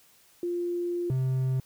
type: tone pair in turn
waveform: sine / triangle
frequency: 349.2 / 130.49 Hz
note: F4 / C3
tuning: 0 / -4 cents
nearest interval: octave + perfect fourth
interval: 1704 cents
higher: first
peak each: -27 / -22 dBFS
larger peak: second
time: 0.43-1.1 / 1.1-1.6 s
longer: first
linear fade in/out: 2 ms
effects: white hiss -60 dBFS RMS until 1.65 s